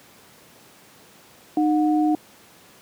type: tone pair together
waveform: sine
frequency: 306 / 727.8 Hz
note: D#4 / F#5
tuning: -29 / -29 cents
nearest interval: octave + minor third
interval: 1500 cents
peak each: -17 / -24 dBFS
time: 1.57-2.15 s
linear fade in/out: 2 ms
effects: pink hiss -50 dBFS RMS until 2.81 s + high-pass 150 Hz 12 dB/octave